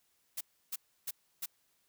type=noise bursts; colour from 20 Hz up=blue; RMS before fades=-37 dBFS; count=4; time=0.37-1.46 s; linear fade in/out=10 ms; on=40 ms; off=310 ms; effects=white hiss -74 dBFS RMS until 1.88 s